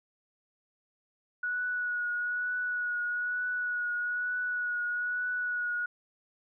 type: tone with vibrato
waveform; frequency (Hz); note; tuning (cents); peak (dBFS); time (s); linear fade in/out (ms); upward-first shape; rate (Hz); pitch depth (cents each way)
sine; 1464; F#6; -19; -29; 1.43-5.86; 5; triangle; 1.1; 22
effects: none